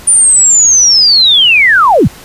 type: linear sweep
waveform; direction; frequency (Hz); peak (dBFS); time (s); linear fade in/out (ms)
sine; down; 9397 to 64.3; -3; 0.07-2.08; 10
effects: pink hiss -33 dBFS RMS until 2.24 s + resampled to 32000 Hz